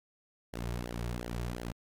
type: tone with flanger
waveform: sawtooth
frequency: 59.4 Hz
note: A#1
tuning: 33 cents sharp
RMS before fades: -37 dBFS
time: 0.53-1.72 s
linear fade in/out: 5 ms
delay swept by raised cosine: 0.79 to 3.99 ms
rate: 2.8 Hz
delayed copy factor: -0.8
effects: MP3 96 kbps

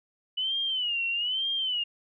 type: tone with vibrato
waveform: sine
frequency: 2960 Hz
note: F#7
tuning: in tune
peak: -26 dBFS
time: 0.37-1.84 s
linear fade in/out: 10 ms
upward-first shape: sine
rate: 1.1 Hz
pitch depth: 140 cents each way
effects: none

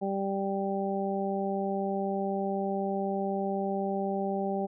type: harmonic tone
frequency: 196 Hz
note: G3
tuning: in tune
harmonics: 1 / 2 / 3 / 4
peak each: -32 / -33 / -35 / -34 dBFS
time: 0.01-4.67 s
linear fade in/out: 20 ms
effects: none

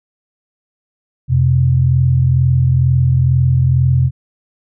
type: tone pair together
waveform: sine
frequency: 86.8 / 128.97 Hz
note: F2 / C3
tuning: -10 / -25 cents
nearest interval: perfect fifth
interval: 685 cents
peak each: -15 / -10 dBFS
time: 1.28-4.11 s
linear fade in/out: 50 ms
effects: none

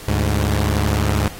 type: tone pair together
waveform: sawtooth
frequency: 73.42 / 103.98 Hz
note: D2 / G#2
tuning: 0 / +3 cents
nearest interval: tritone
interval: 603 cents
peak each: -15 dBFS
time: 0.08-1.28 s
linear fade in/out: 0 ms
effects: pink hiss -37 dBFS RMS until 1.39 s + AAC 48 kbps

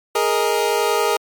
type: chord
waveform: 25% pulse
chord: Ab suspended second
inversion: none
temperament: equal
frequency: 415.3 / 466.2 / 622.3 Hz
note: Ab4 / Bb4 / Eb5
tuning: 0 / 0 / 0 cents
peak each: -16 / -16 / -21 dBFS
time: 0.15-1.17 s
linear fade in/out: 5 ms
effects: MP3 96 kbps

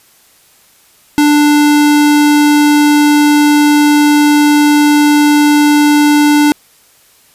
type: tone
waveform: square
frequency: 295 Hz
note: D4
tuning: 8 cents sharp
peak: -6 dBFS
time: 1.18-6.52 s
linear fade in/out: 0 ms
effects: white hiss -47 dBFS RMS until 7.34 s + resampled to 32000 Hz

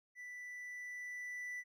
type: tone with level ramp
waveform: triangle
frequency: 1977 Hz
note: B6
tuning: 1 cent sharp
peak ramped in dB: -45 to -39 dBFS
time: 0.15-1.64 s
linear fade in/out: 50 ms
effects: none

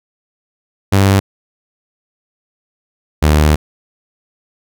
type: tone pair in turn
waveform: sawtooth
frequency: 98 / 75.8 Hz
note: G2 / D#2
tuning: 0 / -45 cents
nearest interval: major third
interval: 445 cents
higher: first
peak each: -4 dBFS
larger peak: neither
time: 0.92-1.2 / 3.22-3.56 s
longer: second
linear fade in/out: 10 ms
effects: none

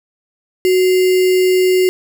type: tone with sample-and-hold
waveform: sine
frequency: 370 Hz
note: F#4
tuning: in tune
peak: -9 dBFS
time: 0.65-1.89 s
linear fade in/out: 0 ms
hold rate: 2450 Hz
effects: none

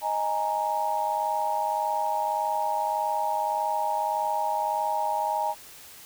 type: chord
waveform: sine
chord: D# suspended fourth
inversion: none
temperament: equal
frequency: 622.3 / 830.6 / 932.3 Hz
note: D#5 / G#5 / A#5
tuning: 0 / 0 / 0 cents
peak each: -32 / -27 / -28 dBFS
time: 0.01-5.55 s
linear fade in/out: 50 ms
effects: white hiss -47 dBFS RMS until 6.05 s

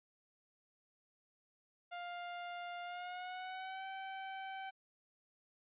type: tone with pitch glide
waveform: sawtooth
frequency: 702 to 770 Hz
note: F5 to G5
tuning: +9 to -31 cents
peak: -39 dBFS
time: 1.91-4.71 s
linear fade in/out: 20 ms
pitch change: +160 cents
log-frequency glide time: 2.83-3.86 s
effects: resampled to 8000 Hz

